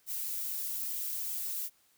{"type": "noise with flanger", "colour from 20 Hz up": "violet", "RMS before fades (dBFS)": -36, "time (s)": [0.06, 1.7], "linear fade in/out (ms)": 50, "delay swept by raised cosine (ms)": [1.7, 4.4], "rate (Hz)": 2.4, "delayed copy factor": -0.7, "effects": ["white hiss -68 dBFS RMS until 1.97 s"]}